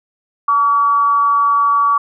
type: tone with amplitude modulation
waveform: sine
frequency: 1140 Hz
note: C#6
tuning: 48 cents sharp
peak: -8 dBFS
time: 0.48-1.98 s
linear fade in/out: 5 ms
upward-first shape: sine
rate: 246 Hz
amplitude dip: 45%
effects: none